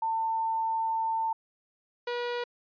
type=tone pair in turn; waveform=sine / sawtooth; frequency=897 / 483.2 Hz; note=A5 / B4; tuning=+33 / -38 cents; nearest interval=major seventh; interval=1071 cents; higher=first; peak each=-26 dBFS; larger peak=neither; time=0.02-1.33 / 2.07-2.44 s; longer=first; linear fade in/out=5 ms; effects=resampled to 11025 Hz